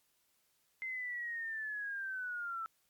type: linear sweep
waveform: sine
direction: down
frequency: 2080 to 1318.5 Hz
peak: -37 dBFS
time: 0.82-2.66 s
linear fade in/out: 0 ms
effects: white hiss -75 dBFS RMS until 2.89 s + MP3 96 kbps